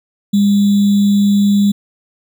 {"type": "tone with sample-and-hold", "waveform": "sine", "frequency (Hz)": 202.4, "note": "G#3", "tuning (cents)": -44, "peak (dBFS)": -8, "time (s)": [0.33, 1.72], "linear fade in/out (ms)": 10, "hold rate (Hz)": 3675, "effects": []}